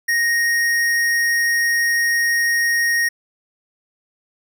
sine tone with tanh clipping, 1866 Hz, A#6, 1 cent sharp, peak -17 dBFS, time 0.08-3.09 s, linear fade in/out 10 ms, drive 18 dB, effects none

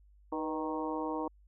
harmonic tone with a mistuned harmonic, 155.56 Hz, D#3, in tune, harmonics 2 / 3 / 4 / 5 / 6 / 7, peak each -36 / -39 / -43 / -43 / -39 / -43 dBFS, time 0.32-1.28 s, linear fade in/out 5 ms, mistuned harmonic 3, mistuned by +62 cents, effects added 50 Hz sine -58 dBFS peak until 1.47 s

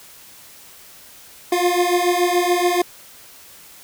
25% pulse beating tone pair, 350.6 / 357.6 Hz, F4 / F4, +7 / +41 cents, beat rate 7 Hz, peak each -15 / -15 dBFS, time 1.52-2.82 s, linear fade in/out 5 ms, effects white hiss -44 dBFS RMS until 3.83 s

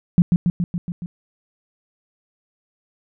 sine tone with echo, 175.1 Hz, F3, 5 cents sharp, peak -8 dBFS, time 0.18-0.22 s, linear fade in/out 0 ms, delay 140 ms, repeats 6, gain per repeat -3 dB, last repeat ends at 1.06 s, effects none

